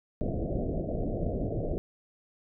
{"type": "low-pass noise", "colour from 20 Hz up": "pink", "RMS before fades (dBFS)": -31, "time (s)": [0.21, 1.78], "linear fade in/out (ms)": 0, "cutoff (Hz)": 690, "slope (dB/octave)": 96, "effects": []}